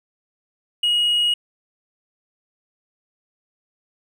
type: tone with hard clipping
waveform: triangle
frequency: 2891 Hz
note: F#7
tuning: 41 cents flat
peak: -15 dBFS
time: 0.83-1.34 s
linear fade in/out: 5 ms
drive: 1 dB
effects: none